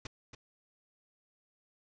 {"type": "noise with echo", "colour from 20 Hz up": "pink", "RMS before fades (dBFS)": -40, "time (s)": [0.05, 0.07], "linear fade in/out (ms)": 5, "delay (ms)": 280, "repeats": 1, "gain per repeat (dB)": -8, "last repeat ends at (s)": 0.35, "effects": ["resampled to 16000 Hz"]}